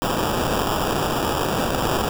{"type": "noise with sample-and-hold", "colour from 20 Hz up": "white", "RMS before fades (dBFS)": -22, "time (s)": [0.02, 2.09], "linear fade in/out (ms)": 0, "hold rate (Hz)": 2100, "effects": []}